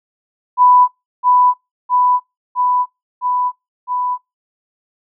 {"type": "tone with echo", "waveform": "sine", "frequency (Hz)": 993, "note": "B5", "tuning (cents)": 9, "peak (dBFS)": -6, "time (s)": [0.57, 0.88], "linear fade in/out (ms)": 50, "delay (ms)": 660, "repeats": 5, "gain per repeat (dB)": -2, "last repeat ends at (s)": 4.18, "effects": ["noise-tail reverb RT60 0.2 s tail -23 dB re dry"]}